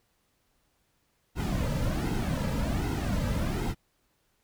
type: noise with flanger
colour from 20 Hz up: brown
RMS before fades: -29 dBFS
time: 1.35-3.75 s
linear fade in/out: 50 ms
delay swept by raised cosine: 1.7 to 2.8 ms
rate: 1.3 Hz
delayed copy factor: -0.7
effects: pink hiss -72 dBFS RMS until 4.43 s